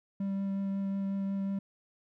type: tone with vibrato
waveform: triangle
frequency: 196 Hz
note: G3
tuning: in tune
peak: -28 dBFS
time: 0.2-1.59 s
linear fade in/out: 5 ms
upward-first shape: triangle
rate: 5.5 Hz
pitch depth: 11 cents each way
effects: none